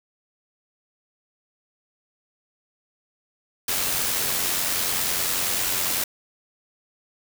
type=noise with amplitude modulation; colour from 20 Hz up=white; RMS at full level=-23 dBFS; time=3.68-6.04 s; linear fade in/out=5 ms; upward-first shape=sine; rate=90.1 Hz; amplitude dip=35%; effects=none